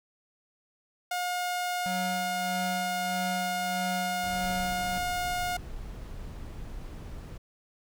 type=tone; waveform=sawtooth; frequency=716 Hz; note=F5; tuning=43 cents sharp; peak=-25 dBFS; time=1.11-5.57 s; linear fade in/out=5 ms
type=tone with tremolo; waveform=square; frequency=186 Hz; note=F#3; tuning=9 cents sharp; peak=-33 dBFS; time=1.86-4.98 s; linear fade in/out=0 ms; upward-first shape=sine; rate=1.6 Hz; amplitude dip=55%
type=noise; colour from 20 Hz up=brown; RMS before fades=-40 dBFS; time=4.23-7.38 s; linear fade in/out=10 ms
effects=none

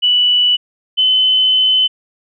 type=tone pair in turn; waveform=sine; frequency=2960 / 3038 Hz; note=F#7 / F#7; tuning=0 / +45 cents; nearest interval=unison; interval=45 cents; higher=second; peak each=-9 dBFS; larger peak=neither; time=0.02-0.57 / 0.97-1.88 s; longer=second; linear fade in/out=20 ms; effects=none

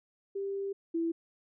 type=tone pair in turn; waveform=sine; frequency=394.7 / 331.9 Hz; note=G4 / E4; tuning=+12 / +12 cents; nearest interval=minor third; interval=300 cents; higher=first; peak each=-32 / -28 dBFS; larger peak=second; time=0.35-0.73 / 0.94-1.12 s; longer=first; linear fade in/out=10 ms; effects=none

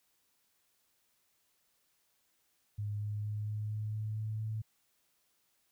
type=tone with pitch steps; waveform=sine; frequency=103.83 / 104.61 / 105.4 / 106.2 / 107 / 107.8 / 108.61 / 109.43 Hz; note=G#2 / G#2 / G#2 / G#2 / A2 / A2 / A2 / A2; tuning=0 / +13 / +26 / +39 / -48 / -35 / -22 / -9 cents; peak=-34 dBFS; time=2.78-4.62 s; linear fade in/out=10 ms; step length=230 ms; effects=white hiss -75 dBFS RMS until 5.71 s

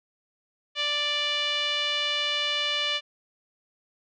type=tone with low-pass filter; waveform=5% pulse; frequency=587.3 Hz; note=D5; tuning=in tune; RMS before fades=-27 dBFS; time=0.75-3.01 s; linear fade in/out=50 ms; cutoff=3200 Hz; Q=3.4; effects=none

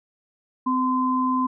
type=tone pair together; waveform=sine; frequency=257.2 / 1029 Hz; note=C4 / C6; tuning=-30 / -29 cents; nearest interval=2 octaves; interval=2401 cents; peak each=-22 dBFS; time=0.66-1.47 s; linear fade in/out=10 ms; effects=none

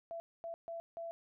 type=tone bursts at uneven times; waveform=sine; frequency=670 Hz; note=E5; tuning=28 cents sharp; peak=-40 dBFS; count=4; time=0.11-0.2 / 0.44-0.54 / 0.68-0.8 / 0.97-1.11 s; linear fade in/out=0 ms; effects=none

